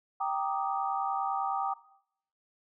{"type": "chord", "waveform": "sine", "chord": "Eb major seventh", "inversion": "first", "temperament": "equal", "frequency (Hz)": [784, 932.3, 1174.7, 1244.5], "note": ["G5", "Bb5", "D6", "Eb6"], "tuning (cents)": [0, 0, 0, 0], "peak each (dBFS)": [-31, -36, -36, -36], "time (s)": [0.2, 1.74], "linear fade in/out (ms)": 10, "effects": ["noise-tail reverb RT60 0.7 s tail -18 dB re dry"]}